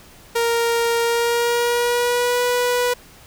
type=tone with pitch glide; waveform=sawtooth; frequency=466.2 to 490.5 Hz; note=A#4 to B4; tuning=0 to -12 cents; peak=-13 dBFS; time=0.35-2.94 s; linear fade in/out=10 ms; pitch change=+88 cents; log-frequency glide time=1.02-2.42 s; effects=pink hiss -46 dBFS RMS until 3.26 s